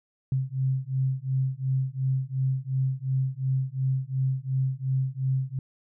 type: beating tone pair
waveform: sine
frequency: 130.81 / 133.61 Hz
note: C3 / C3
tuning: 0 / +37 cents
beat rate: 2.8 Hz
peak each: -27 dBFS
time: 0.32-5.59 s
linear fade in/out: 2 ms
effects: none